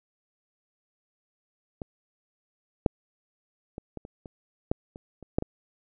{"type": "clicks", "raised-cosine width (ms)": 2, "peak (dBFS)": [-21, -6, -23, -23, -28, -28, -11, -28, -30, -9, -17], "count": 11, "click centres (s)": [1.818, 2.862, 3.781, 3.973, 4.051, 4.258, 4.715, 4.959, 5.227, 5.385, 5.424], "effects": []}